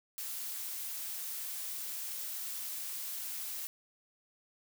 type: noise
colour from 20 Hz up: blue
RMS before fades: -40 dBFS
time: 0.18-3.67 s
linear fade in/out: 0 ms
effects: none